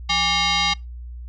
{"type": "tone with frequency modulation", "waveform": "sine", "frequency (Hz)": 819, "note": "G#5", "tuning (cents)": -24, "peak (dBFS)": -17, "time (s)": [0.09, 0.74], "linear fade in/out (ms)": 10, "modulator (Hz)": 992, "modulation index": 4.2, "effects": ["noise-tail reverb RT60 0.2 s tail -24 dB re dry", "added 60 Hz sine -32 dBFS peak until 1.28 s"]}